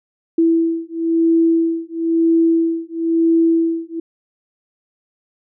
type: beating tone pair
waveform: sine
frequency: 329.6 / 330.6 Hz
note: E4 / E4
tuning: 0 / +5 cents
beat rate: 1 Hz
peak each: -16 dBFS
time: 0.38-4 s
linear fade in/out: 5 ms
effects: none